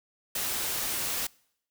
white noise, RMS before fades -31 dBFS, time 0.35-1.27 s, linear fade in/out 5 ms, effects noise-tail reverb RT60 0.7 s tail -25 dB re dry

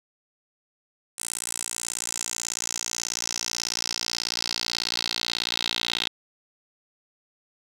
10% pulse tone with band-pass filter sweep, 58.27 Hz, A#1, in tune, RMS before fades -30 dBFS, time 1.18-6.08 s, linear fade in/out 5 ms, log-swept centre 8800 to 3600 Hz, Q 4.2, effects 8-bit

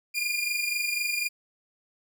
sawtooth tone pair together, 2400 / 2424 Hz, D7 / D#7, +37 / -46 cents, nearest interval unison, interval 17 cents, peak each -26 dBFS, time 0.14-1.29 s, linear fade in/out 20 ms, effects none

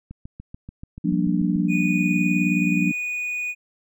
click train, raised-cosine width 5 ms, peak -24 dBFS, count 11, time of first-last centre 0.11-1.559 s, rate 6.9 Hz
sine chord, G minor seventh, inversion third, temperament just, 176.4 / 196 / 235.2 / 294 Hz, F3 / G3 / Bb3 / D4, +18 / 0 / +16 / +2 cents, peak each -22 / -25 / -26 / -24 dBFS, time 1.04-2.92 s, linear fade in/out 10 ms
triangle tone, 2468 Hz, D#7, 15 cents flat, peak -23 dBFS, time 1.68-3.55 s, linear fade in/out 50 ms
effects none

